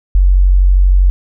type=tone; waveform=sine; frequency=46.29 Hz; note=F#1; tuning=2 cents sharp; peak=-5 dBFS; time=0.15-1.1 s; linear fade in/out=0 ms; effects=none